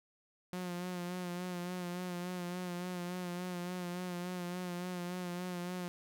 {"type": "tone with vibrato", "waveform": "sawtooth", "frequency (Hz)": 178.6, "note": "F3", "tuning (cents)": 39, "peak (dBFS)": -34, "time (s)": [0.53, 5.88], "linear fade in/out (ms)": 0, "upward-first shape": "sine", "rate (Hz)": 3.5, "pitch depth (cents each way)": 35, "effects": []}